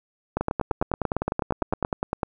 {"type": "two click trains", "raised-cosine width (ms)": 1, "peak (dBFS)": [-10, -9], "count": [19, 14], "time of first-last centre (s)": [[0.41, 2.232], [0.37, 1.849]], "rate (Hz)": [9.88, 8.79], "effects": []}